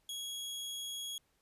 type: tone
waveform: sawtooth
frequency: 3322 Hz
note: G#7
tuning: in tune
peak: -36 dBFS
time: 0.09-1.18 s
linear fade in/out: 2 ms
effects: pink hiss -75 dBFS RMS until 1.41 s + resampled to 32000 Hz